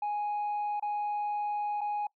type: tone with dropouts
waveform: sine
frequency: 830.6 Hz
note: G#5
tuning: in tune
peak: -27 dBFS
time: 0.02-2.07 s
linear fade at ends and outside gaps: 5 ms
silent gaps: 0.798-0.824 / 1.809-1.813 s
effects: noise-tail reverb RT60 0.1 s tail -23 dB re dry + tanh soft clip ceiling -28 dBFS